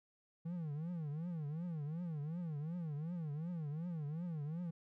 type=tone with vibrato; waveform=triangle; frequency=160.1 Hz; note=D#3; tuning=50 cents sharp; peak=-37 dBFS; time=0.45-4.71 s; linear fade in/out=10 ms; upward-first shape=triangle; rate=2.7 Hz; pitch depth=220 cents each way; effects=none